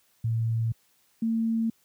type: tone pair in turn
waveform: sine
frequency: 113.8 / 226.2 Hz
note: A#2 / A3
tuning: -41 / +48 cents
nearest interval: octave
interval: 1189 cents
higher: second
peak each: -23 dBFS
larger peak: neither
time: 0.24-0.72 / 1.22-1.7 s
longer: neither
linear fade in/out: 5 ms
effects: white hiss -66 dBFS RMS until 1.84 s + high-pass 60 Hz 12 dB/octave